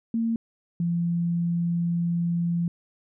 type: tone pair in turn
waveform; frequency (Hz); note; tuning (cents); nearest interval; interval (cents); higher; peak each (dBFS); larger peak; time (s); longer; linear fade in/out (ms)
sine; 228.3 / 171.03; A#3 / F3; -36 / -36; perfect fourth; 500; first; -22; neither; 0.14-0.36 / 0.8-2.68; second; 2
effects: none